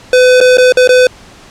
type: tone with dropouts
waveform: square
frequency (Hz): 504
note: B4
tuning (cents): +35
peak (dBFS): -4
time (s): 0.13-1.07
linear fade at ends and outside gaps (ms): 2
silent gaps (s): 0.404-0.411 / 0.572-0.582 / 0.723-0.771 / 0.875-0.891
effects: pink hiss -37 dBFS RMS until 1.5 s + low-pass 7000 Hz 12 dB/octave